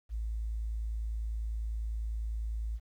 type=tone; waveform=sine; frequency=55 Hz; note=A1; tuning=in tune; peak=-32 dBFS; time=0.09-2.8 s; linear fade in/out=50 ms; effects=11-bit